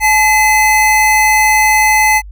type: tone pair together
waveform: square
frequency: 858 / 2039 Hz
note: A5 / C7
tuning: -44 / -45 cents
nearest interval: octave + minor third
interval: 1499 cents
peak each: -11 dBFS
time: 0-2.22 s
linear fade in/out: 50 ms
effects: added 50 Hz sine -28 dBFS peak until 2.31 s